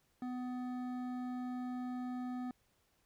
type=tone with hard clipping; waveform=sine; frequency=250 Hz; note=B3; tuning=21 cents sharp; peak=-40 dBFS; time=0.22-2.51 s; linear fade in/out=2 ms; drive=11 dB; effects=pink hiss -75 dBFS RMS until 3.05 s